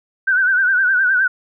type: tone with vibrato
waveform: sine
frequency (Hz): 1519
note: F#6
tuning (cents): +45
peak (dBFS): -12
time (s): 0.27-1.28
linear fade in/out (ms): 10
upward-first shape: triangle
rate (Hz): 9.7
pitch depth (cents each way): 98
effects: none